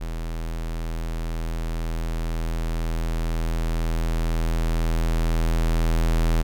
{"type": "tone with level ramp", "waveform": "square", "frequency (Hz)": 41, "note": "E1", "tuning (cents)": -9, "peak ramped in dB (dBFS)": [-28, -18], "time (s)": [0, 6.43], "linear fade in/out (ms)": 20, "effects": []}